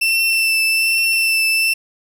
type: tone with vibrato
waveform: 35% pulse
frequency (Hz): 2672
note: E7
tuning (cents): +23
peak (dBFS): -12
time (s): 0.01-1.74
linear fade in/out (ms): 10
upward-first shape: triangle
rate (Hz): 1.2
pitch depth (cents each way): 22
effects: 8-bit